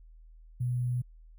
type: tone with sample-and-hold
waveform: sine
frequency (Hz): 123.47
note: B2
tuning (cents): 0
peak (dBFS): -27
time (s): 0.6-1.02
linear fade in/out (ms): 10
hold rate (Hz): 11025
effects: added 40 Hz sine -50 dBFS peak until 1.38 s